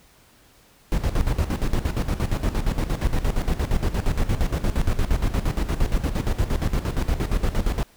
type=noise with tremolo; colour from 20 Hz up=brown; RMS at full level=-20 dBFS; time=0.92-7.83 s; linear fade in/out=0 ms; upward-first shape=square; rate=8.6 Hz; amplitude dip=70%; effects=pink hiss -55 dBFS RMS until 7.96 s